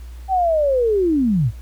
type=linear sweep; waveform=sine; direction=down; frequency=780 to 94.2 Hz; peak=-14 dBFS; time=0.28-1.52 s; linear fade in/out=50 ms; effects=added 60 Hz sine -32 dBFS peak until 1.61 s + pink hiss -51 dBFS RMS until 1.61 s

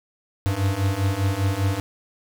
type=beating tone pair; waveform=square; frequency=94.9 / 99.9 Hz; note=F#2 / G2; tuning=+44 / +33 cents; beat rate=5 Hz; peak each=-25 / -23 dBFS; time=0.46-1.8 s; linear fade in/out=0 ms; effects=none

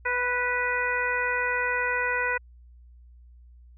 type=harmonic tone with a mistuned harmonic; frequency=493.9 Hz; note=B4; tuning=in tune; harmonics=1 / 2 / 3 / 4 / 5; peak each=-32 / -31 / -28 / -29 / -33 dBFS; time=0.05-2.38 s; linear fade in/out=10 ms; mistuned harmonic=4; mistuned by=-16 cents; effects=added 60 Hz sine -48 dBFS peak until 3.77 s

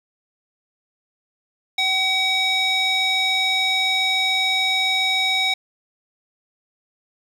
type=tone with band-pass filter; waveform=square; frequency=759 Hz; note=F#5; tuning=44 cents sharp; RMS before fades=-20 dBFS; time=1.78-5.54 s; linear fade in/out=5 ms; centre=3200 Hz; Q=7.3; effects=8-bit

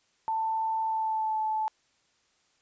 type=tone with pitch glide; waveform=sine; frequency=888 to 869.7 Hz; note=A5 to A5; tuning=+16 to -20 cents; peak=-26 dBFS; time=0.28-1.68 s; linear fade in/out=0 ms; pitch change=-36 cents; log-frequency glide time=0.83-1.39 s; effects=white hiss -69 dBFS RMS until 2.61 s + resampled to 16000 Hz

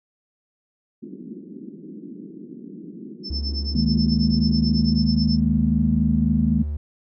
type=band-pass noise; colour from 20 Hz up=pink; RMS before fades=-38 dBFS; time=1.02-4.99 s; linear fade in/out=10 ms; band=180 to 360 Hz; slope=48 dB/octave
type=tone with tremolo; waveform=sine; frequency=5290 Hz; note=E8; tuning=5 cents sharp; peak=-25 dBFS; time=3.23-5.4 s; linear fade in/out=50 ms; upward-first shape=triangle; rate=9.2 Hz; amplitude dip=100%
type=tone with pitch glide; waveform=triangle; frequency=69.3 to 74.27 Hz; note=C#2 to D2; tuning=0 to +20 cents; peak=-22 dBFS; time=3.3-6.77 s; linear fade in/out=5 ms; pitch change=+120 cents; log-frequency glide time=3.42-5.34 s
type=chord; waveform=sine; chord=D# suspended fourth; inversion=none; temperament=equal with one note detuned; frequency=155.56 / 209.3 / 233.1 Hz; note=D#3 / G#3 / A#3; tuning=0 / +14 / 0 cents; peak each=-23 / -21 / -21 dBFS; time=3.75-6.63 s; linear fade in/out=5 ms
effects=none

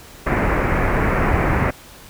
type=low-pass noise; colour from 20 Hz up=pink; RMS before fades=-18 dBFS; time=0.26-1.71 s; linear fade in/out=10 ms; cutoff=2300 Hz; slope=48 dB/octave; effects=pink hiss -42 dBFS RMS until 2.09 s

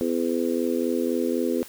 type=harmonic tone; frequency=83.9 Hz; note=E2; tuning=31 cents sharp; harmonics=3 / 4 / 5 / 6; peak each=-26 / -27 / -28 / -29 dBFS; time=0.01-1.63 s; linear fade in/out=0 ms; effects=white hiss -45 dBFS RMS until 1.68 s

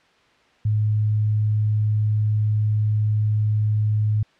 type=tone; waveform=sine; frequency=106.6 Hz; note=G#2; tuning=46 cents sharp; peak=-17 dBFS; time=0.65-4.23 s; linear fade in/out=5 ms; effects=white hiss -57 dBFS RMS until 4.39 s + low-pass 3000 Hz 12 dB/octave

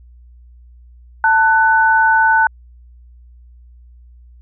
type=tone pair together; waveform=sine; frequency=888.3 / 1494 Hz; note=A5 / F#6; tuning=+16 / +16 cents; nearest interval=major sixth; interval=900 cents; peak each=-12 dBFS; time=1.24-2.47 s; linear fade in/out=2 ms; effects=added 60 Hz sine -40 dBFS peak until 4.41 s

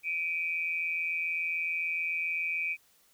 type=tone pair together; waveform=sine; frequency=2322 / 2489 Hz; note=D7 / D#7; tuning=-20 / 0 cents; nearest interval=minor second; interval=120 cents; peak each=-32 / -32 dBFS; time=0.03-2.77 s; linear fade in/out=50 ms; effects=white hiss -65 dBFS RMS until 3.13 s

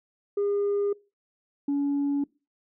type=tone pair in turn; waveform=sine; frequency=405.4 / 283.4 Hz; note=G#4 / C#4; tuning=-42 / +38 cents; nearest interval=tritone; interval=620 cents; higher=first; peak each=-21 dBFS; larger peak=neither; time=0.37-0.93 / 1.68-2.24 s; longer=neither; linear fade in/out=5 ms; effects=noise-tail reverb RT60 0.3 s tail -24 dB re dry + tanh soft clip ceiling -21 dBFS

